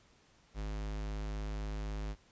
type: tone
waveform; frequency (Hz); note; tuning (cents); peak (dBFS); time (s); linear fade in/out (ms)
square; 51.91; G#1; 0; -37; 0.54-2.16; 50
effects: pink hiss -66 dBFS RMS until 2.31 s + resampled to 16000 Hz